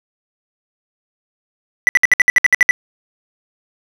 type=tone bursts; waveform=triangle; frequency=1975.5 Hz; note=B6; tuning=in tune; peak=-4 dBFS; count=11; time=1.87-2.71 s; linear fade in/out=0 ms; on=20 ms; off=62 ms; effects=none